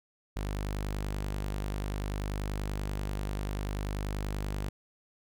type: tone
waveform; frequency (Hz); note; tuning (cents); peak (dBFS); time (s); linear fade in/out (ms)
sawtooth; 50.3; G1; +45; -28; 0.36-4.69; 5
effects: none